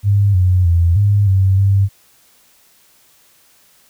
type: tone with pitch steps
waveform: sine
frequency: 100.9 / 91.4 / 85.2 / 101.9 / 95.8 / 98.5 Hz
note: G#2 / F#2 / F2 / G#2 / G2 / G2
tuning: -49 / -21 / -42 / -32 / -39 / +9 cents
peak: -9 dBFS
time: 0.03-1.89 s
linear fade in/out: 50 ms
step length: 310 ms
effects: white hiss -52 dBFS RMS until 3.89 s

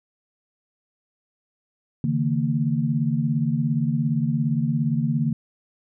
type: tone cluster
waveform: sine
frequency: 140.6 / 157.9 / 229.5 Hz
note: C#3 / D#3 / A#3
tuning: +25 / +26 / -27 cents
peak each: -24 dBFS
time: 2.04-5.33 s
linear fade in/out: 2 ms
effects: none

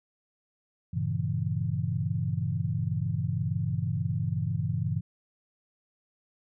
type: chord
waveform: sine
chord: G diminished seventh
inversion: none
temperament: equal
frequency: 98 / 116.54 / 138.59 / 164.81 Hz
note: G2 / Bb2 / Db3 / Fb3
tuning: 0 / 0 / 0 / 0 cents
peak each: -32 dBFS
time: 0.93-5.01 s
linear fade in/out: 10 ms
effects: none

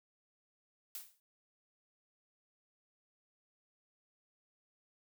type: noise with exponential decay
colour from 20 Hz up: blue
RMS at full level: -41 dBFS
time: 0.95-1.2 s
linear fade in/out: 1 ms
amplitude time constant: 53 ms
effects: none

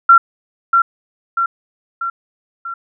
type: tone with echo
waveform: sine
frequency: 1366 Hz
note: F6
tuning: 39 cents flat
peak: -3 dBFS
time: 0.09-0.18 s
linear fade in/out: 5 ms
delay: 640 ms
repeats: 4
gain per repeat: -5 dB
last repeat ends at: 2.74 s
effects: none

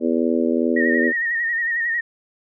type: harmonic tone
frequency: 82.41 Hz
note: E2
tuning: in tune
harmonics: 3 / 4 / 5 / 6 / 7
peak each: -20 / -22 / -24 / -26 / -27 dBFS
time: 0-1.13 s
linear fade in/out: 50 ms
type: tone with vibrato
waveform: sine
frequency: 1864.7 Hz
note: A#6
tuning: in tune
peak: -19 dBFS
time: 0.76-2.01 s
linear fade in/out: 10 ms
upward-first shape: sine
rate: 11 Hz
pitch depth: 54 cents each way
effects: none

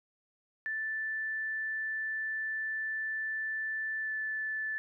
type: tone with pitch glide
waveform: sine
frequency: 1760 to 1748.9 Hz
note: A6 to A6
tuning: 0 to -11 cents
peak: -32 dBFS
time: 0.66-4.78 s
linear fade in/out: 0 ms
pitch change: -11 cents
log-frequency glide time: 4.01-4.11 s
effects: none

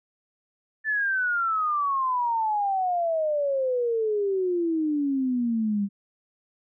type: exponential sweep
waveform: sine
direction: down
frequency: 1766 to 196.4 Hz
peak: -22 dBFS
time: 0.84-5.89 s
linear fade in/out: 50 ms
effects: none

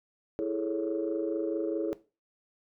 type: chord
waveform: sine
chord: A major seventh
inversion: second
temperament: equal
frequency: 329.6 / 415.3 / 440 / 554.4 Hz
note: E4 / G#4 / A4 / C#5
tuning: 0 / 0 / 0 / 0 cents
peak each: -31 / -34 / -34 / -35 dBFS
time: 0.39-1.93 s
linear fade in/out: 0 ms
effects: noise-tail reverb RT60 0.3 s tail -17 dB re dry + tanh soft clip ceiling -20 dBFS

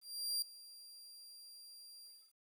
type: tone with ADSR envelope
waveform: sawtooth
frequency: 4756 Hz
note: D8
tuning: 21 cents sharp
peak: -31 dBFS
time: 0.01-2.34 s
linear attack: 410 ms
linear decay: 4 ms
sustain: -20 dB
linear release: 280 ms
effects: 12-bit

